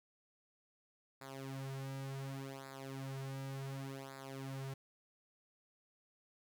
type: tone with flanger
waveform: sawtooth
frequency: 135.3 Hz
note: C#3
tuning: 42 cents flat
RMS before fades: -45 dBFS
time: 1.21-4.74 s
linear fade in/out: 5 ms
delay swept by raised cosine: 0.33 to 4.63 ms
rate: 0.68 Hz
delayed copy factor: -0.85
effects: none